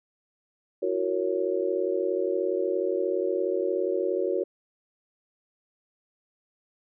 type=chord; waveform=sine; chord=F# dominant seventh; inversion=third; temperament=just; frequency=333 / 370 / 462.5 / 555 Hz; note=E4 / F#4 / A#4 / C#5; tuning=+18 / 0 / -14 / +2 cents; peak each=-33 / -27 / -30 / -30 dBFS; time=0.82-4.44 s; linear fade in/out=10 ms; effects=none